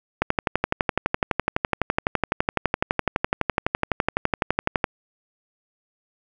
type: click train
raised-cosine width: 0.5 ms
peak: -4 dBFS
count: 56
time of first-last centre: 0.22-4.842 s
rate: 11.9 Hz
effects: none